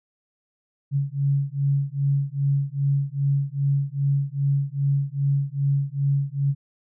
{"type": "beating tone pair", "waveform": "sine", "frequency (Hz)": [138.59, 141.09], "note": ["C#3", "C#3"], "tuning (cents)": [0, 31], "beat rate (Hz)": 2.5, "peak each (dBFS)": -23, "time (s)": [0.91, 6.55], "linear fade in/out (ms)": 50, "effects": []}